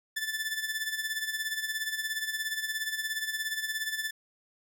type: tone with tremolo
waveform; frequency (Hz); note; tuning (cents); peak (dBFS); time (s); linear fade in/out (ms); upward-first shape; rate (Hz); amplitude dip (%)
sawtooth; 1754; A6; -6; -25; 0.16-4.11; 10; sine; 17; 65
effects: none